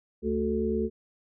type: harmonic tone with a mistuned harmonic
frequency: 73.4 Hz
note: D2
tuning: in tune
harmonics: 1 / 3 / 5 / 6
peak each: -35 / -29 / -30 / -30 dBFS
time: 0.22-0.9 s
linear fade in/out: 50 ms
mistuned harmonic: 5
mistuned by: +17 cents
effects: none